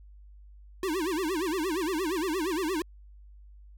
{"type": "tone with vibrato", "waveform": "square", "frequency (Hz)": 343.6, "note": "F4", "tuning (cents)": -28, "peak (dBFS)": -28, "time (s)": [0.83, 2.82], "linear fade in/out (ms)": 2, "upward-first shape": "sine", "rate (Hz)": 8.6, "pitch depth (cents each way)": 230, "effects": ["added 50 Hz sine -48 dBFS peak until 3.77 s"]}